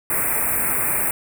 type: band-stop noise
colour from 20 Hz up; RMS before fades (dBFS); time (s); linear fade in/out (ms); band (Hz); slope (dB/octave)
white; -21; 0.1-1.11; 2; 2500 to 8100; 96
effects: none